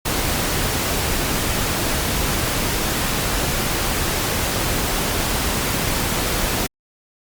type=noise; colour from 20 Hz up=pink; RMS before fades=-21 dBFS; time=0.05-6.67 s; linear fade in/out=10 ms; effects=Opus 48 kbps

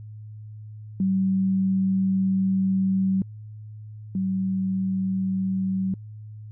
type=tone pair in turn; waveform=sine; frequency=190.9 / 189.84 Hz; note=G3 / F#3; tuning=-46 / +45 cents; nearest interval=unison; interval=9 cents; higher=first; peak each=-19 / -22 dBFS; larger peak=first; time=1-3.22 / 4.15-5.94 s; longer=first; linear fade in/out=2 ms; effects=added 107 Hz sine -37 dBFS peak until 6.51 s

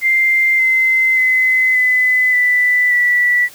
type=tone with pitch steps; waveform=sine; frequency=2093 / 2065 / 2038 / 2011 / 1984.7 / 1958.5 Hz; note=C7 / C7 / C7 / B6 / B6 / B6; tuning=0 / -23 / -46 / +31 / +8 / -15 cents; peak=-10 dBFS; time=0.01-3.49 s; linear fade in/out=50 ms; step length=580 ms; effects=white hiss -40 dBFS RMS until 3.54 s

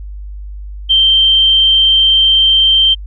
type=tone; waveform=sine; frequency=3136 Hz; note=G7; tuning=in tune; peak=-6 dBFS; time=0.89-2.95 s; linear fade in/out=20 ms; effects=added 50 Hz sine -24 dBFS peak until 3.06 s

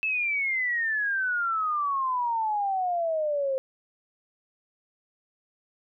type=exponential sweep; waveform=sine; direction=down; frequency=2637 to 523.3 Hz; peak=-24 dBFS; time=0.03-3.58 s; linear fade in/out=0 ms; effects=none

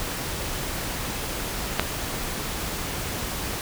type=click; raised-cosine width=0.3 ms; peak=-3 dBFS; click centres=1.796 s; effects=pink hiss -30 dBFS RMS until 3.61 s

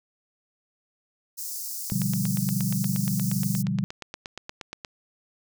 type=high-pass noise; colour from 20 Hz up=white; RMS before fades=-34 dBFS; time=1.37-3.63 s; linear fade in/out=20 ms; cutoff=4900 Hz; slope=48 dB/octave
type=click train; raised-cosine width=0.2 ms; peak=-18 dBFS; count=26; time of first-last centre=1.9-4.848 s; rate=8.48 Hz
type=chord; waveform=sine; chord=G dominant seventh; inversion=first; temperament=equal; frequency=123.47 / 146.83 / 174.61 / 196 Hz; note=B2 / D3 / F3 / G3; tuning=0 / 0 / 0 / 0 cents; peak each=-30 / -30 / -30 / -27 dBFS; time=1.92-3.84 s; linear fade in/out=0 ms
effects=none

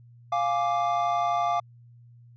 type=chord; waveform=triangle; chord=D diminished; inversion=first; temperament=equal; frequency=698.5 / 830.6 / 1174.7 Hz; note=F5 / Ab5 / D6; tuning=0 / 0 / 0 cents; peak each=-23 / -29 / -26 dBFS; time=0.32-1.6 s; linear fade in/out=5 ms; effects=added 119 Hz sine -49 dBFS peak until 2.36 s + resampled to 16000 Hz

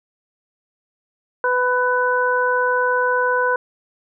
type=harmonic tone; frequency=498.4 Hz; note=B4; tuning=16 cents sharp; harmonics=1 / 2 / 3; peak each=-20 / -20 / -20 dBFS; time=1.44-3.56 s; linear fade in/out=2 ms; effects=none

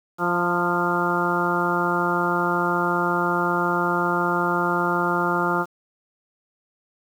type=harmonic tone with a mistuned harmonic; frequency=174.6 Hz; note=F3; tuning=in tune; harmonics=1 / 2 / 3 / 4 / 5 / 6 / 7 / 8; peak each=-28 / -26 / -31 / -30 / -27 / -31 / -26 / -26 dBFS; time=0.18-5.66 s; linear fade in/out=50 ms; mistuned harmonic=5; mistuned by=+26 cents; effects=8-bit

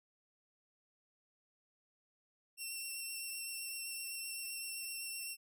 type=tone with vibrato; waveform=10% pulse; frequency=2713 Hz; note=E7; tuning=49 cents sharp; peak=-33 dBFS; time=2.57-5.37 s; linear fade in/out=50 ms; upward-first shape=triangle; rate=7.8 Hz; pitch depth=15 cents each way; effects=none

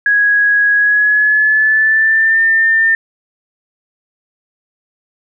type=tone with pitch glide; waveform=sine; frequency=1661.2 to 1801.1 Hz; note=G#6 to A6; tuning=0 to +40 cents; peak=-8 dBFS; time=0.06-2.95 s; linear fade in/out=2 ms; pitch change=+140 cents; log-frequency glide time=0.75-2.42 s; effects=none

